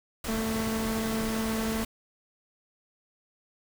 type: noise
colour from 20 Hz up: pink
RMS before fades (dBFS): -35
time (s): 0.24-1.85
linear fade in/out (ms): 5
type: harmonic tone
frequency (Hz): 222.2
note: A3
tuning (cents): +17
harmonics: 1 / 2 / 3 / 4 / 5 / 6 / 7 / 8 / 9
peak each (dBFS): -29 / -36 / -41 / -46 / -43 / -49 / -49 / -52 / -48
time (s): 0.28-1.84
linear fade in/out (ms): 5
effects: none